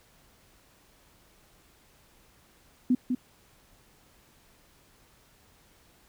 sine tone with echo, 251 Hz, B3, 28 cents sharp, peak -19 dBFS, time 2.9-2.95 s, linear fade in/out 5 ms, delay 200 ms, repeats 1, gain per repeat -5 dB, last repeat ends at 3.15 s, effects pink hiss -61 dBFS RMS until 6.08 s

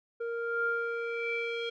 square tone with low-pass filter sweep, 465.9 Hz, A#4, 1 cent flat, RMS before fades -33 dBFS, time 0.2-1.7 s, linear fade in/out 10 ms, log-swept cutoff 1000 to 3100 Hz, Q 6.6, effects none

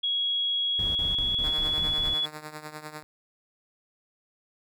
sine tone with pitch glide, 3322 to 3396 Hz, G#7 to G#7, 0 to +38 cents, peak -24 dBFS, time 0.03-2.26 s, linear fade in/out 10 ms, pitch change +38 cents, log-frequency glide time 0.71-1.88 s
brown noise bursts, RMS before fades -35 dBFS, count 7, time 0.79-2.138 s, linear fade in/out 0 ms, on 160 ms, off 38 ms
5% pulse tone with tremolo, 152.8 Hz, D#3, 31 cents flat, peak -24 dBFS, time 1.44-3.03 s, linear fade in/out 0 ms, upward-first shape triangle, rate 10 Hz, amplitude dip 80%
effects none

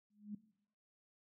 sine tone with exponential growth, 208.1 Hz, G#3, 4 cents sharp, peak -39 dBFS, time 0.1-0.35 s, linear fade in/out 5 ms, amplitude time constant 53 ms, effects noise-tail reverb RT60 0.7 s tail -18 dB re dry

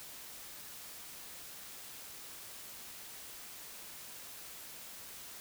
silence, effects white hiss -49 dBFS RMS until 5.4 s

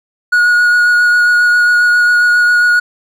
triangle tone with vibrato, 1450 Hz, F#6, 35 cents flat, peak -5 dBFS, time 0.32-2.8 s, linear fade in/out 10 ms, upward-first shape sine, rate 7.4 Hz, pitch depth 12 cents each way, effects none

